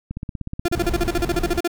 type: click train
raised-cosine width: 5 ms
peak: -16 dBFS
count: 17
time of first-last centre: 0.11-1.08 s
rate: 16.5 Hz
type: tone bursts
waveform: 35% pulse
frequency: 346.3 Hz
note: F4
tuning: 15 cents flat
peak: -16 dBFS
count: 15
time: 0.65-1.677 s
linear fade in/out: 5 ms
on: 33 ms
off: 38 ms
type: noise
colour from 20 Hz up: brown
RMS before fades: -26 dBFS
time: 0.75-1.59 s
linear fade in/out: 2 ms
effects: none